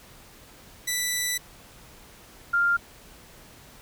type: tone pair in turn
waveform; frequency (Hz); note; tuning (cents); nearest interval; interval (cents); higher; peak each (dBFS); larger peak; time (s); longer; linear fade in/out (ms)
10% pulse / sine; 1975.5 / 1396.9; B6 / F6; 0 / 0; tritone; 600; first; -16 / -19; first; 0.87-1.38 / 2.53-2.77; first; 10
effects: pink hiss -50 dBFS RMS until 3.81 s